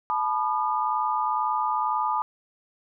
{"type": "tone cluster", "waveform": "sine", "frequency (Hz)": [863, 985, 1214], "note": ["A5", "B5", "D#6"], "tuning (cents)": [-34, -5, -43], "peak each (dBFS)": -27, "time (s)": [0.1, 2.22], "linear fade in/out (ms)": 0, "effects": []}